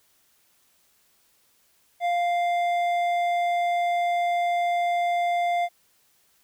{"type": "tone with hard clipping", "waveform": "sine", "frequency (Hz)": 698.5, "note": "F5", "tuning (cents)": 0, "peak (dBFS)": -23, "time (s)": [2, 5.69], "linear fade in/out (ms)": 50, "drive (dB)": 8, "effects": ["white hiss -64 dBFS RMS until 6.43 s"]}